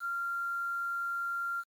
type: tone with quantisation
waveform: sine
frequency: 1385 Hz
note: F6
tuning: 15 cents flat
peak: -31 dBFS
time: 0-1.64 s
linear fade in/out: 50 ms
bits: 9
effects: MP3 96 kbps